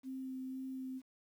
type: tone with vibrato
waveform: sine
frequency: 261.6 Hz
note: C4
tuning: in tune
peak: -40 dBFS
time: 0.03-1.02 s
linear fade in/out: 50 ms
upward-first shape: sine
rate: 2 Hz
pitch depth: 11 cents each way
effects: 11-bit